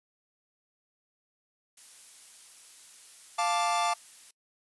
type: noise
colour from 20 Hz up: blue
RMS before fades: -49 dBFS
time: 1.77-4.31 s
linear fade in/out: 5 ms
type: chord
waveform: 45% pulse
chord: D minor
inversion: first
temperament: equal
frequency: 698.5 / 880 / 1174.7 Hz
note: F5 / A5 / D6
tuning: 0 / 0 / 0 cents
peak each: -30 dBFS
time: 3.38-3.94 s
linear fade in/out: 10 ms
effects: noise-tail reverb RT60 0.1 s tail -23 dB re dry + resampled to 24000 Hz